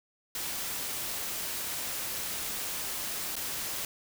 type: noise with dropouts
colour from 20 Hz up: white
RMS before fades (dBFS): -35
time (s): 0.35-3.85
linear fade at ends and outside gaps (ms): 1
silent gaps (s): 3.355-3.365
effects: none